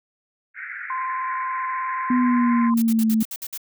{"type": "band-pass noise", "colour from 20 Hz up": "white", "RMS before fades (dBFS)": -34, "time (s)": [0.54, 2.71], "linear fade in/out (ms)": 50, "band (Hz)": [1400, 2200], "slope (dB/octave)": 96}
{"type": "tone with vibrato", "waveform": "sine", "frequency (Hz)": 1039, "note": "C6", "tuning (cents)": -12, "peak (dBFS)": -24, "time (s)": [0.9, 2.74], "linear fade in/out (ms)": 2, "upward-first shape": "triangle", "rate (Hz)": 19, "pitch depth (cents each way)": 21}
{"type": "tone with pitch glide", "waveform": "sine", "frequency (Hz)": [248, 220.9], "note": ["B3", "A3"], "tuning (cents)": [7, 7], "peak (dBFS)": -16, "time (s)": [2.1, 3.23], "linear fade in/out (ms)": 5, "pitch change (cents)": -200, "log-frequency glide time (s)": [2.2, 3.09]}
{"type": "noise bursts", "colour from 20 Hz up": "blue", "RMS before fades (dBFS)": -31, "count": 8, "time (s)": [2.77, 3.577], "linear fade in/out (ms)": 5, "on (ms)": 51, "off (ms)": 57}
{"effects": []}